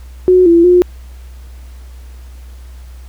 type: tone with pitch steps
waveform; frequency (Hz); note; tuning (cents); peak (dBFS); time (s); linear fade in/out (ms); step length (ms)
sine; 366.3 / 338.6 / 357.5; F#4 / E4 / F4; -17 / +46 / +41; -4; 0.28-0.82; 0; 180
effects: added 62 Hz sine -30 dBFS peak until 3.08 s + pink hiss -47 dBFS RMS until 3.08 s